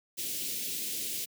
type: band-stop noise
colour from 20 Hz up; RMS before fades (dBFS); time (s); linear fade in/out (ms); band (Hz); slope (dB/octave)
white; -35; 0.17-1.26; 20; 450 to 2500; 24
effects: high-pass 150 Hz 12 dB/octave